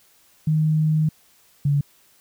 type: tone pair in turn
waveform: sine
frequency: 155.5 / 143.01 Hz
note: D#3 / D3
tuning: -1 / -46 cents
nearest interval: minor second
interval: 145 cents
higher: first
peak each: -16 dBFS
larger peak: neither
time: 0.47-1.09 / 1.65-1.81 s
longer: first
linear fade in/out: 5 ms
effects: white hiss -57 dBFS RMS until 2.2 s